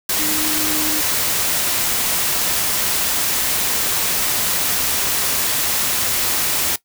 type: tone in noise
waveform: sine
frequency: 307 Hz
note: D#4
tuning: 23 cents flat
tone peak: -25 dBFS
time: 0.19-1.01 s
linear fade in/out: 5 ms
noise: white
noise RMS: -19 dBFS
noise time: 0.09-6.76 s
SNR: -9 dB
effects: noise-tail reverb RT60 0.1 s tail -18 dB re dry